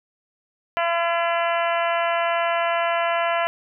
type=harmonic tone with a mistuned harmonic; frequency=338.9 Hz; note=E4; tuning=48 cents sharp; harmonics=2 / 3 / 4 / 5 / 6 / 7 / 8 / 9; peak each=-22 / -26 / -28 / -30 / -32 / -33 / -34 / -35 dBFS; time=0.77-3.47 s; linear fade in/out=0 ms; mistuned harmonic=9; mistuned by=-35 cents; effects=none